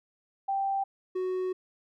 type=tone pair in turn; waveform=sine / triangle; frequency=784 / 370 Hz; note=G5 / F#4; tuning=0 / 0 cents; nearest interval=octave + minor second; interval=1300 cents; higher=first; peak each=-26 dBFS; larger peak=neither; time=0.48-0.84 / 1.15-1.53 s; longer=second; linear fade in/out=10 ms; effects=none